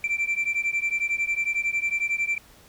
sine beating tone pair, 2341 / 2352 Hz, D7 / D7, -6 / +2 cents, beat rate 11 Hz, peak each -24 dBFS, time 0.04-2.38 s, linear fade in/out 2 ms, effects tanh soft clip ceiling -20 dBFS + pink hiss -53 dBFS RMS until 2.68 s

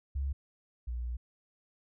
sine tone pair in turn, 68.6 / 60.08 Hz, C#2 / B1, -17 / -47 cents, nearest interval major second, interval 230 cents, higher first, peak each -30 / -33 dBFS, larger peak first, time 0.15-0.33 / 0.87-1.17 s, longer second, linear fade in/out 10 ms, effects none

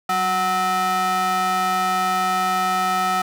square ring-modulated tone, 277.2 Hz, C#4, in tune, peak -16 dBFS, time 0.09-3.22 s, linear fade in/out 5 ms, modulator 1020 Hz, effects none

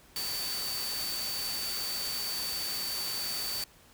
sine tone in noise, 4558 Hz, C#8, 47 cents sharp, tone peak -34 dBFS, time 0.16-3.64 s, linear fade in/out 2 ms, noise white, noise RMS -37 dBFS, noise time 0.16-3.64 s, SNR 0 dB, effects pink hiss -58 dBFS RMS until 3.93 s

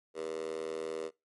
10% pulse tone with high-pass filter, 80.1 Hz, E2, 49 cents flat, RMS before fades -38 dBFS, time 0.14-1.11 s, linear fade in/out 50 ms, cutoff 450 Hz, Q 4.6, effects noise-tail reverb RT60 0.2 s tail -21 dB re dry + MP3 48 kbps

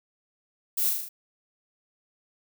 violet noise with echo, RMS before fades -26 dBFS, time 0.77-0.9 s, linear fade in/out 10 ms, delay 38 ms, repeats 5, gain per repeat -3 dB, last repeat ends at 1.09 s, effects none

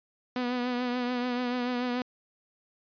sawtooth tone with vibrato, 246.9 Hz, B3, in tune, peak -24 dBFS, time 0.36-2.02 s, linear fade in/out 2 ms, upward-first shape triangle, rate 6.9 Hz, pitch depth 41 cents each way, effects resampled to 11025 Hz

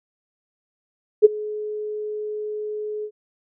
sine tone with ADSR envelope, 423.9 Hz, G#4, 35 cents sharp, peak -4 dBFS, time 1.22-3.11 s, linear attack 30 ms, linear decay 20 ms, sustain -22 dB, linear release 69 ms, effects none

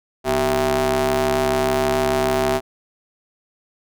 sawtooth ring-modulated tone, 138.59 Hz, C#3, in tune, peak -10 dBFS, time 0.24-2.61 s, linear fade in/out 50 ms, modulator 521 Hz, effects none

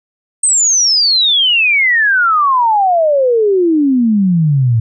sine exponential sweep, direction down, 8510 to 110 Hz, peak -8 dBFS, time 0.43-4.8 s, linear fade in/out 5 ms, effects none

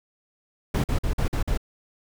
brown noise bursts, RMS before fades -23 dBFS, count 6, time 0.74-1.575 s, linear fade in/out 5 ms, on 100 ms, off 47 ms, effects none

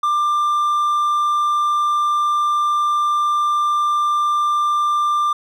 triangle tone, 1189 Hz, D6, 21 cents sharp, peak -13 dBFS, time 0.03-5.33 s, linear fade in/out 5 ms, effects none

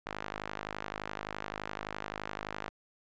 sawtooth tone with band-pass filter, 51.7 Hz, G#1, 7 cents flat, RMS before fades -41 dBFS, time 0.06-2.69 s, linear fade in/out 0 ms, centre 1400 Hz, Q 0.81, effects resampled to 16000 Hz

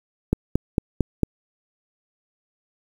click train, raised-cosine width 3 ms, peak -5 dBFS, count 5, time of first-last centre 0.33-1.233 s, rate 4.43 Hz, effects 7-bit

